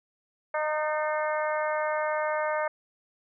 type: harmonic tone with a mistuned harmonic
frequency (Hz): 306.4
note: D#4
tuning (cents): -27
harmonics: 2 / 3 / 4 / 5 / 6 / 7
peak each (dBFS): -28 / -32 / -34 / -36 / -38 / -39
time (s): 0.54-2.68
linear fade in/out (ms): 5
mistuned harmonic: 6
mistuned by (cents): -34
effects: none